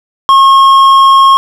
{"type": "tone with hard clipping", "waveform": "sine", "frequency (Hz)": 1083, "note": "C#6", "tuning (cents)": -41, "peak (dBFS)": -3, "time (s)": [0.29, 1.37], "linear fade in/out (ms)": 0, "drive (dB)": 6, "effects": []}